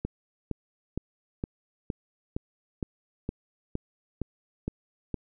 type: click train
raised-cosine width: 3 ms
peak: -17 dBFS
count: 12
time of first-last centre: 0.05-5.143 s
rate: 2.16 Hz
effects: none